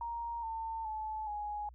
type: tone with pitch steps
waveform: sine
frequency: 935 / 900 / 866.4 / 834 Hz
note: A#5 / A5 / A5 / G#5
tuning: +5 / +39 / -27 / +7 cents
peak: -36 dBFS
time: 0.01-1.69 s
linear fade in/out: 2 ms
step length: 420 ms
effects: added 60 Hz sine -52 dBFS peak until 1.74 s